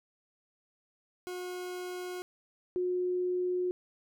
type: tone pair in turn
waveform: 40% pulse / sine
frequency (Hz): 361.6 / 361.6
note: F#4 / F#4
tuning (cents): -40 / -40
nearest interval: unison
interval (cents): 0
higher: neither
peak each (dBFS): -36 / -28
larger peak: second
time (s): 1.27-2.22 / 2.76-3.71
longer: neither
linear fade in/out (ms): 0
effects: none